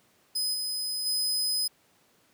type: tone with level steps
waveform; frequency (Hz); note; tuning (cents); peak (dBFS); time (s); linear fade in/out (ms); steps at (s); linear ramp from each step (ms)
sawtooth; 5030; D#8; +18; -24 / -27 / -23; 0.35-1.68; 10; 0.53 / 1.05; 20
effects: pink hiss -64 dBFS RMS until 2.33 s + high-pass 150 Hz 12 dB/octave